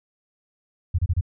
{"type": "tone bursts", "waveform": "sine", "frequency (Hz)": 87.31, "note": "F2", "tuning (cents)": 0, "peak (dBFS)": -17, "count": 4, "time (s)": [0.94, 1.211], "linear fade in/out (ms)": 10, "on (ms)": 46, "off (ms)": 29, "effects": []}